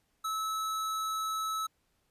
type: tone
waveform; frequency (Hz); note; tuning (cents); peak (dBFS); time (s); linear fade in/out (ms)
square; 1300; E6; -24; -32; 0.24-1.67; 10
effects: pink hiss -75 dBFS RMS until 2.1 s + resampled to 32000 Hz